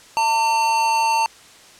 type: tone with amplitude modulation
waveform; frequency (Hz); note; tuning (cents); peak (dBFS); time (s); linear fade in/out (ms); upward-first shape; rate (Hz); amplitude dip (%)
square; 903; A5; +45; -15; 0.17-1.26; 0; sine; 255; 35
effects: white hiss -46 dBFS RMS until 1.79 s + low-pass 8000 Hz 12 dB/octave